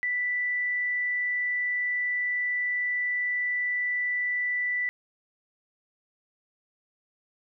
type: tone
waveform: sine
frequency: 1975.5 Hz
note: B6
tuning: in tune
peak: -25 dBFS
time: 0.03-4.89 s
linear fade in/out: 0 ms
effects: none